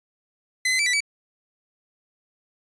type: tone with pitch steps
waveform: sawtooth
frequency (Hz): 2030 / 2045 / 2320 / 1971 / 2291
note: B6 / C7 / D7 / B6 / D7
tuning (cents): +47 / -40 / -22 / -4 / -44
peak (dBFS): -16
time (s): 0.65-1.005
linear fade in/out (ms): 5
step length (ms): 71
effects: resampled to 22050 Hz